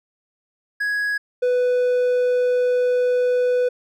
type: tone pair in turn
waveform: triangle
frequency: 1666 / 496.2 Hz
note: G#6 / B4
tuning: +5 / +8 cents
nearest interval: octave + major sixth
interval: 2097 cents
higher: first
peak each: -18 / -14 dBFS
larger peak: second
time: 0.8-1.18 / 1.42-3.69 s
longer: second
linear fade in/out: 10 ms
effects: none